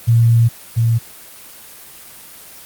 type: tone pair in turn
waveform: sine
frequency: 116.2 / 115.26 Hz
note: A#2 / A#2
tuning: -5 / -19 cents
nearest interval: unison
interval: 14 cents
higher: first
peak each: -8 / -11 dBFS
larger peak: first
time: 0.07-0.49 / 0.76-0.99 s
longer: first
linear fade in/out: 20 ms
effects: white hiss -38 dBFS RMS until 2.65 s + Opus 24 kbps